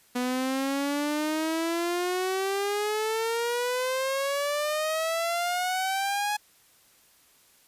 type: exponential sweep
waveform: sawtooth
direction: up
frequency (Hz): 245.8 to 841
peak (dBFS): -22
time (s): 0.15-6.37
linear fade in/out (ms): 10
effects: white hiss -60 dBFS RMS until 7.67 s + resampled to 32000 Hz